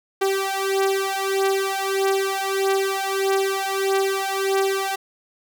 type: beating tone pair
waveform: sawtooth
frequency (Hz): 387.9 / 389.5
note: G4 / G4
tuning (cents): -18 / -11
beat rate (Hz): 1.6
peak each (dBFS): -19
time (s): 0.21-4.96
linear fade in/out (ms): 10
effects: none